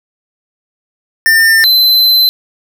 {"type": "tone pair in turn", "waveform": "square", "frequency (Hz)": [1801, 4059], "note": ["A6", "B7"], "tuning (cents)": [40, 47], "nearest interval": "octave + major second", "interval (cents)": 1407, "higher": "second", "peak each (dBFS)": -6, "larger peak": "neither", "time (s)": [[1.26, 1.64], [1.64, 2.29]], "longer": "second", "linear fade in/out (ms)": 0, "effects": []}